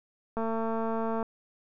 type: click train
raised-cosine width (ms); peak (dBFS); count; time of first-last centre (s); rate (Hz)
1; -19; 194; 0.37-1.228; 225
effects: none